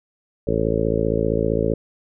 harmonic tone, 55.3 Hz, A1, 9 cents sharp, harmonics 1 / 2 / 3 / 4 / 5 / 6 / 7 / 8 / 9 / 10, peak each -28 / -27 / -27 / -28 / -29 / -28 / -28 / -23 / -28 / -27 dBFS, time 0.47-1.74 s, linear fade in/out 5 ms, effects none

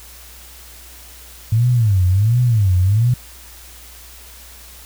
sine tone with vibrato, 105.8 Hz, G#2, 33 cents sharp, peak -11 dBFS, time 1.52-3.14 s, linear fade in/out 5 ms, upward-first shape sine, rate 1.4 Hz, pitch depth 280 cents each way, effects added 60 Hz sine -42 dBFS peak until 4.85 s + white hiss -41 dBFS RMS until 4.85 s

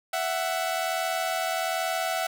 sawtooth tone pair together, 663 / 744.2 Hz, E5 / F#5, +10 / +10 cents, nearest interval major second, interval 200 cents, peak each -25 dBFS, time 0.13-2.27 s, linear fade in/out 5 ms, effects none

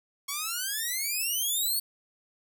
5% pulse exponential sweep, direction up, 1100 to 4494 Hz, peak -19 dBFS, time 0.28-1.8 s, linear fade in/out 10 ms, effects none

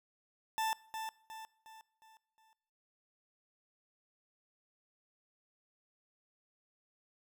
40% pulse tone with echo, 884 Hz, A5, 8 cents sharp, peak -31 dBFS, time 0.58-0.73 s, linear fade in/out 0 ms, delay 360 ms, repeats 5, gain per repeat -7 dB, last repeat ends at 2.53 s, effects noise-tail reverb RT60 0.8 s tail -22 dB re dry

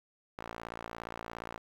sawtooth tone with band-pass filter, 57.2 Hz, A#1, 32 cents flat, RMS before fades -44 dBFS, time 0.38-1.58 s, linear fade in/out 5 ms, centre 1100 Hz, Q 0.93, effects 10-bit

